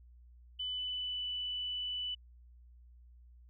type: tone with pitch glide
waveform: sine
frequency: 3000 to 2981 Hz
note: F#7 to F#7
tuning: +23 to +12 cents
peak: -35 dBFS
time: 0.59-2.15 s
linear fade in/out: 10 ms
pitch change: -11 cents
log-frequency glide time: 0.72-1.27 s
effects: added 60 Hz sine -55 dBFS peak until 3.49 s